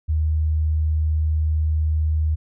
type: tone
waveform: sine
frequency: 77.78 Hz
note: D#2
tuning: in tune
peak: -17 dBFS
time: 0.08-2.36 s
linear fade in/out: 20 ms
effects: none